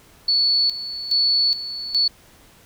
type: tone with tremolo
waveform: sine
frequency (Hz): 4435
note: C#8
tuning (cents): 0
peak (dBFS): -15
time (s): 0.28-2.08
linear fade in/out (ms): 5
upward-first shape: square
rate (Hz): 1.2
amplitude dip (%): 75
effects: pink hiss -51 dBFS RMS until 2.65 s